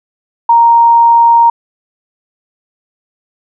sine tone, 932.3 Hz, A#5, in tune, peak -3 dBFS, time 0.49-1.5 s, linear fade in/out 5 ms, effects none

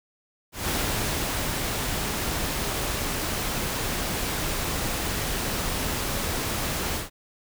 pink noise with ADSR envelope, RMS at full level -26 dBFS, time 0.52-7.1 s, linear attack 170 ms, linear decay 730 ms, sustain -2 dB, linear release 140 ms, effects none

